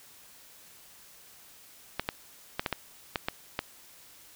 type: clicks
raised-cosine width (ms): 0.3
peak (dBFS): -12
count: 8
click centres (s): 1.996 / 2.089 / 2.595 / 2.662 / 2.727 / 3.158 / 3.285 / 3.591
effects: white hiss -54 dBFS RMS until 4.35 s